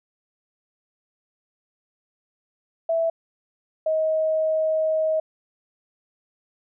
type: tone pair in turn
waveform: sine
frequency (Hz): 659.3 / 631.4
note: E5 / D#5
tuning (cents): 0 / +25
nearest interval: minor second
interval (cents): 75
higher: first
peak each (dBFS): -19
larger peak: neither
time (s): 2.89-3.1 / 3.86-5.2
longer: second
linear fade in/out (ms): 5
effects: none